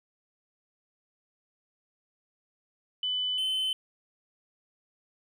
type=tone pair in turn; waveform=sine / triangle; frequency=3000 / 3054 Hz; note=F#7 / G7; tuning=+23 / -46 cents; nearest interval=unison; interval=31 cents; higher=second; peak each=-27 / -25 dBFS; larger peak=second; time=3.03-3.38 / 3.38-3.73 s; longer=neither; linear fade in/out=2 ms; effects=none